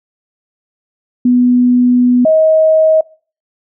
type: tone pair in turn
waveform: sine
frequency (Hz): 246.9 / 632.7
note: B3 / D#5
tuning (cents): 0 / +29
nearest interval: octave + major third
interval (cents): 1629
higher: second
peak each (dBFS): -6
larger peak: neither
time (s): 1.25-2.25 / 2.25-3.01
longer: first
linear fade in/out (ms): 5
effects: noise-tail reverb RT60 0.4 s tail -22 dB re dry